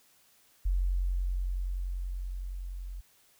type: tone with level ramp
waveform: sine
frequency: 45.3 Hz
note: F#1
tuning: 36 cents flat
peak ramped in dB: -24 to -37 dBFS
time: 0.65-3.01 s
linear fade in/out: 10 ms
effects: white hiss -64 dBFS RMS until 3.39 s